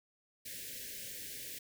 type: band-stop noise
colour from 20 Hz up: white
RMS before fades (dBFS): -45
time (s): 0.45-1.59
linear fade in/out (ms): 10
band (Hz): 590 to 1600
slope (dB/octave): 96
effects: none